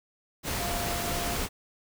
sine tone in noise, 696 Hz, F5, 6 cents flat, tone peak -35 dBFS, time 0.56-1.38 s, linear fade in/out 50 ms, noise pink, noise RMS -31 dBFS, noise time 0.43-1.49 s, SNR -7 dB, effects none

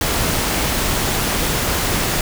pink noise, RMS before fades -19 dBFS, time 0.01-2.21 s, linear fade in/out 2 ms, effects none

